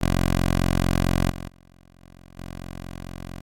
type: tone with level steps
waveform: 10% pulse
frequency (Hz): 44.48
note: F1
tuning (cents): +32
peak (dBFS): -11 / -24 / -43 / -38 / -26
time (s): 0.01-3.41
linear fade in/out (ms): 10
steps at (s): 1.3 / 1.48 / 2.01 / 2.37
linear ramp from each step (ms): 10
effects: AAC 64 kbps